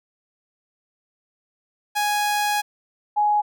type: tone pair in turn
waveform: sawtooth / sine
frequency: 830.6 / 835.4 Hz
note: G#5 / G#5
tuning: 0 / +10 cents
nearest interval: unison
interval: 10 cents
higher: second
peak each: -16 dBFS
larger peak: neither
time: 1.95-2.62 / 3.16-3.42 s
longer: first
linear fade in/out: 20 ms
effects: none